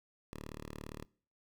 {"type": "tone", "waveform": "5% pulse", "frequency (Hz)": 37.42, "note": "D1", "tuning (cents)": 33, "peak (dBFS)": -33, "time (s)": [0.33, 1.05], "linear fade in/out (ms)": 0, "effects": ["noise-tail reverb RT60 0.5 s tail -25 dB re dry"]}